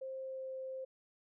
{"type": "tone with pitch glide", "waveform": "sine", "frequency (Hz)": [528, 524.7], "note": ["C5", "C5"], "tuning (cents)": [16, 5], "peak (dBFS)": -40, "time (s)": [0.01, 0.85], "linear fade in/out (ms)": 10, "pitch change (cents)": -11, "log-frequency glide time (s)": [0.2, 0.5], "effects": []}